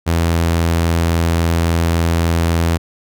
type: tone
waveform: sawtooth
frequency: 83.6 Hz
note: E2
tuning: 25 cents sharp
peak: -9 dBFS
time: 0.06-2.78 s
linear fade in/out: 20 ms
effects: none